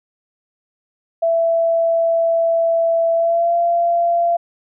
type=tone with pitch glide; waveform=sine; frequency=665 to 685.7 Hz; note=E5 to F5; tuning=+15 to -32 cents; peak=-13 dBFS; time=1.22-4.37 s; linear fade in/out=10 ms; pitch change=+53 cents; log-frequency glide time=3.14-3.55 s; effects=none